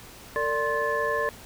sine tone cluster, 453.5 / 584 / 1054 / 1739 Hz, A#4 / D5 / C6 / A6, -48 / -10 / +12 / -21 cents, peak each -29 dBFS, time 0.36-1.29 s, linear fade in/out 0 ms, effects pink hiss -46 dBFS RMS until 1.45 s

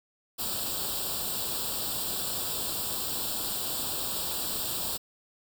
white noise with comb filter, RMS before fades -32 dBFS, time 0.38-4.98 s, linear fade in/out 20 ms, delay 0.24 ms, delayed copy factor +0.85, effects none

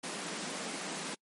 pink high-pass noise, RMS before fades -39 dBFS, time 0.03-1.15 s, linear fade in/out 10 ms, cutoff 160 Hz, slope 96 dB/octave, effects noise-tail reverb RT60 0.1 s tail -26 dB re dry + MP3 48 kbps

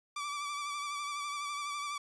sawtooth tone with vibrato, 1162 Hz, D6, 19 cents flat, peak -32 dBFS, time 0.16-1.98 s, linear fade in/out 5 ms, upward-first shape sine, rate 12 Hz, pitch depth 35 cents each way, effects resampled to 22050 Hz

